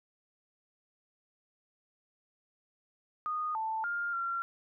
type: tone with pitch steps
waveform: sine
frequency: 1234 / 883 / 1405 / 1372 Hz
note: D#6 / A5 / F6 / F6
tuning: -15 / +6 / +10 / -31 cents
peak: -31 dBFS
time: 3.26-4.42 s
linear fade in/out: 0 ms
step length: 290 ms
effects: none